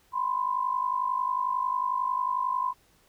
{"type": "tone pair together", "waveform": "sine", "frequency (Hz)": [994, 1045.1], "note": ["B5", "C6"], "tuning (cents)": [11, -2], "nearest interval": "minor second", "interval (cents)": 87, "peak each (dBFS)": [-28, -28], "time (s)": [0.12, 2.74], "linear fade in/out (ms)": 50, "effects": ["pink hiss -63 dBFS RMS until 3.08 s"]}